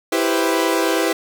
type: chord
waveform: sawtooth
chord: C major seventh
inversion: first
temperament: equal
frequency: 329.6 / 392 / 493.9 / 523.3 Hz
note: E4 / G4 / B4 / C5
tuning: 0 / 0 / 0 / 0 cents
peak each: -16 / -18 / -19 / -21 dBFS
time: 0.12-1.13 s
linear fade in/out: 5 ms
effects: none